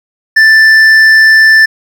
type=tone with hard clipping; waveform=triangle; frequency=1766 Hz; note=A6; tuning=6 cents sharp; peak=-3 dBFS; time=0.36-1.66 s; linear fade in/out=10 ms; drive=9 dB; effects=none